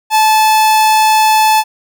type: tone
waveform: 45% pulse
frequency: 869 Hz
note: A5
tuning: 22 cents flat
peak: -7 dBFS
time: 0.1-1.64 s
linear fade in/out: 50 ms
effects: none